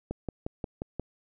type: click train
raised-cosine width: 2 ms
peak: -19 dBFS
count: 6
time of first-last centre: 0.11-0.997 s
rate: 5.64 Hz
effects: none